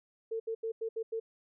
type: tone bursts at uneven times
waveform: sine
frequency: 449.5 Hz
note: A4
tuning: 37 cents sharp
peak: -32 dBFS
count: 6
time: 0.31-0.4 / 0.47-0.55 / 0.63-0.72 / 0.81-0.89 / 0.96-1.03 / 1.12-1.2 s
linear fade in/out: 10 ms
effects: none